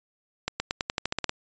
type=accelerating click train; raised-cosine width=0.2 ms; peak=-9 dBFS; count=11; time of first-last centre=0.48-1.294 s; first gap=120 ms; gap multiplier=0.91; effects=resampled to 16000 Hz